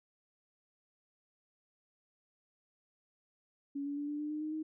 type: tone with pitch steps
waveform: sine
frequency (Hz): 281.5 / 285.8 / 290.1 / 294.5 / 298.9 / 303.5 / 308 / 312.7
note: C#4 / D4 / D4 / D4 / D4 / D#4 / D#4 / D#4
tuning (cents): +27 / -47 / -21 / +5 / +31 / -43 / -17 / +9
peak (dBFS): -35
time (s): 3.75-4.63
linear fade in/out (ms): 10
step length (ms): 110
effects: none